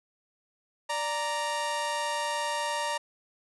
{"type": "tone pair together", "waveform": "sawtooth", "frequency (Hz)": [586.5, 931], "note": ["D5", "A#5"], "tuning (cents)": [-2, -2], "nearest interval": "minor sixth", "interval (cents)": 800, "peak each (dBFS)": [-30, -26], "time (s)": [0.89, 2.98], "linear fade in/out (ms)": 10, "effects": ["resampled to 24000 Hz"]}